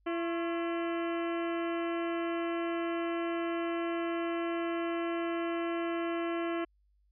harmonic tone with a mistuned harmonic, 337.3 Hz, E4, 40 cents sharp, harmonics 1 / 2 / 3 / 4 / 5 / 6 / 7 / 8 / 9, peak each -32 / -38 / -42 / -44 / -46 / -48 / -49 / -50 / -51 dBFS, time 0.06-6.65 s, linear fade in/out 10 ms, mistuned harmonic 3, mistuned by +110 cents, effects added 50 Hz sine -66 dBFS peak until 7.11 s

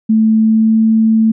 sine tone with pitch glide, 220 to 221.8 Hz, A3 to A3, 0 to +14 cents, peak -7 dBFS, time 0.09-1.32 s, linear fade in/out 10 ms, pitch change +14 cents, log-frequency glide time 0.4-0.79 s, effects none

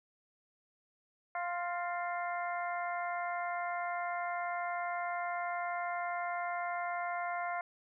harmonic tone with a mistuned harmonic, 349.6 Hz, F4, 2 cents sharp, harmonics 2 / 3 / 4 / 5 / 6, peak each -36 / -41 / -42 / -47 / -44 dBFS, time 1.35-7.61 s, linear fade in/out 2 ms, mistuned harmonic 5, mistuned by +32 cents, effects none

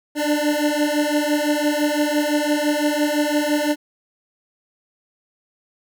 25% pulse beating tone pair, 293.9 / 299.8 Hz, D4 / D4, +1 / +36 cents, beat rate 5.9 Hz, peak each -17 dBFS, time 0.15-3.76 s, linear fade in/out 50 ms, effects none

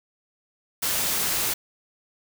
white noise, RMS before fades -25 dBFS, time 0.82-1.54 s, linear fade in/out 10 ms, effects none

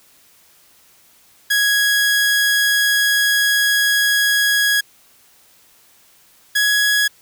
sawtooth tone pair in turn, 1661.2 / 1670.8 Hz, G#6 / G#6, 0 / +10 cents, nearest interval unison, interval 10 cents, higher second, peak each -10 dBFS, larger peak neither, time 1.5-4.81 / 6.55-7.08 s, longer first, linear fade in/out 10 ms, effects white hiss -52 dBFS RMS until 7.21 s

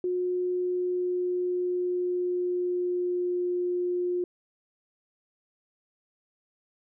sine tone with pitch glide, 361.1 to 356.3 Hz, F#4 to F4, -42 to +35 cents, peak -25 dBFS, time 0.04-4.24 s, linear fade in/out 2 ms, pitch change -23 cents, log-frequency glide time 0.5-3.49 s, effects none

